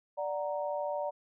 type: chord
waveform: sine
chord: D augmented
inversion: none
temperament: equal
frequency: 587.3 / 740 / 932.3 Hz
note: D5 / F#5 / A#5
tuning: 0 / 0 / 0 cents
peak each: -33 / -39 / -38 dBFS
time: 0.17-1.11 s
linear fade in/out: 20 ms
effects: none